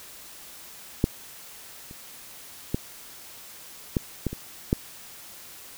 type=clicks; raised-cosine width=3 ms; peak=-6 / -30 / -11 / -9 / -12 / -20 / -7 dBFS; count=7; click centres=1.041 / 1.911 / 2.745 / 3.968 / 4.267 / 4.33 / 4.729 s; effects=white hiss -45 dBFS RMS until 5.77 s